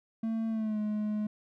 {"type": "tone with pitch glide", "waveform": "triangle", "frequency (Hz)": [224.3, 211.7], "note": ["A3", "G#3"], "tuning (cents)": [34, 33], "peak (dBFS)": -27, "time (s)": [0.23, 1.27], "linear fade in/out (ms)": 5, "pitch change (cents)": -101, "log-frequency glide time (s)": [0.49, 0.79], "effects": []}